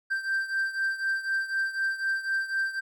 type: beating tone pair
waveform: triangle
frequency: 1568 / 1572 Hz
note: G6 / G6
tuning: 0 / +4 cents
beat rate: 4 Hz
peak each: -26 / -30 dBFS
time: 0.1-2.81 s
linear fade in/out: 20 ms
effects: none